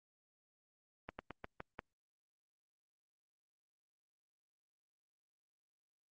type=slowing click train; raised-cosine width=0.5 ms; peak=-28 dBFS; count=6; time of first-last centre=1.09-1.791 s; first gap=100 ms; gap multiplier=1.17; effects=Opus 24 kbps